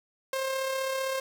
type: tone with amplitude modulation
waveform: sawtooth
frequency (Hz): 531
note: C5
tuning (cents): +25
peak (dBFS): -23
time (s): 0.33-1.2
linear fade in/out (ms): 2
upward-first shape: sine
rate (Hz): 35.5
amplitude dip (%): 35
effects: none